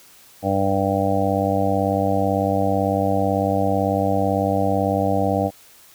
harmonic tone, 98 Hz, G2, in tune, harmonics 1 / 2 / 3 / 5 / 6 / 7 / 8, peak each -25 / -25 / -25 / -25 / -25 / -25 / -25 dBFS, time 0.42-5.51 s, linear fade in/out 50 ms, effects white hiss -49 dBFS RMS until 5.94 s

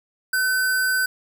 sine tone with sample-and-hold, 1516 Hz, F#6, 42 cents sharp, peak -18 dBFS, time 0.33-1.06 s, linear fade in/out 5 ms, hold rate 6300 Hz, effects none

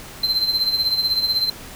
triangle tone with tremolo, 4104 Hz, C8, 34 cents flat, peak -13 dBFS, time 0.23-1.5 s, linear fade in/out 5 ms, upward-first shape triangle, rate 16 Hz, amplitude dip 75%, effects pink hiss -38 dBFS RMS until 1.75 s

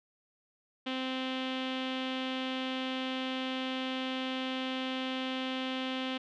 sawtooth tone with low-pass filter, 260 Hz, C4, 11 cents flat, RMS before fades -35 dBFS, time 0.86-6.18 s, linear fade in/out 10 ms, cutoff 3200 Hz, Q 4.3, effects none

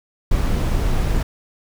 brown noise, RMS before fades -18 dBFS, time 0.31-1.23 s, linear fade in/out 5 ms, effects none

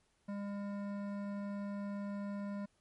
sine tone with hard clipping, 201.8 Hz, G#3, 49 cents flat, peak -40 dBFS, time 0.28-2.66 s, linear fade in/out 10 ms, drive 14 dB, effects pink hiss -75 dBFS RMS until 2.8 s + MP3 48 kbps

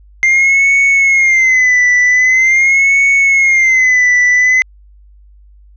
triangle tone with vibrato, 2093 Hz, C7, in tune, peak -5 dBFS, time 0.23-4.62 s, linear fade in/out 0 ms, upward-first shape sine, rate 0.44 Hz, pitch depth 100 cents each way, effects added 50 Hz sine -39 dBFS peak until 5.76 s + resampled to 16000 Hz

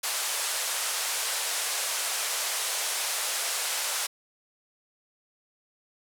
white band-pass noise, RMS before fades -30 dBFS, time 0.03-4.07 s, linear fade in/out 10 ms, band 510 to 11000 Hz, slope 24 dB/octave, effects none

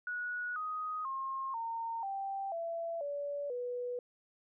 sine tone with pitch steps, 1462 / 1250.9 / 1070.2 / 915.7 / 783.5 / 670.3 / 573.5 / 490.7 Hz, F#6 / D#6 / C6 / A#5 / G5 / E5 / D5 / B4, -21 / +9 / +39 / -31 / -1 / +29 / -41 / -11 cents, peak -35 dBFS, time 0.07-3.99 s, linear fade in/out 2 ms, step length 490 ms, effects none

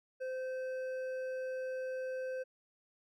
sine tone with hard clipping, 517 Hz, C5, 21 cents flat, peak -38 dBFS, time 0.2-2.44 s, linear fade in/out 20 ms, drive 7 dB, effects none

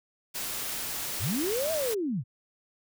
white noise, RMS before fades -34 dBFS, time 0.34-1.95 s, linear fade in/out 20 ms
sine linear two-way sweep, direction up then down, 59.4 to 659.3 to 100.8 Hz, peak -27 dBFS, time 1.19-2.24 s, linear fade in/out 50 ms, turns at 1.72 s
effects none

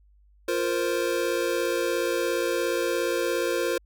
square chord, F suspended fourth, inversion none, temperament equal, 349.2 / 466.2 / 523.3 Hz, F4 / Bb4 / C5, 0 / 0 / 0 cents, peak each -29 dBFS, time 0.48-3.78 s, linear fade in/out 5 ms, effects added 50 Hz sine -55 dBFS peak until 3.85 s

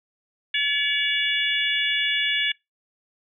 harmonic tone with a mistuned harmonic, 572 Hz, D5, 46 cents flat, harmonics 3 / 4 / 5 / 6, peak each -26 / -26 / -26 / -26 dBFS, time 0.54-2.52 s, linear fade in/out 5 ms, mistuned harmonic 4, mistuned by -16 cents, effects noise-tail reverb RT60 0.2 s tail -23 dB re dry

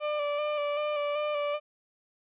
35% pulse tone with vibrato, 590 Hz, D5, 8 cents sharp, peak -26 dBFS, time 0-1.6 s, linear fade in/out 50 ms, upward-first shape square, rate 2.6 Hz, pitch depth 23 cents each way, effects resampled to 8000 Hz

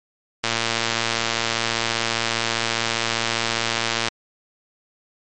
click train, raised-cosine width 0.2 ms, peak -3 dBFS, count 420, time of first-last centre 0.44-4.083 s, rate 115 Hz, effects MP3 48 kbps

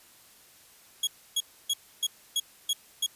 sawtooth tone bursts, 3322 Hz, G#7, in tune, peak -21 dBFS, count 7, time 1.03-3.064 s, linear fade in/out 5 ms, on 42 ms, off 290 ms, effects white hiss -56 dBFS RMS until 3.15 s + resampled to 32000 Hz

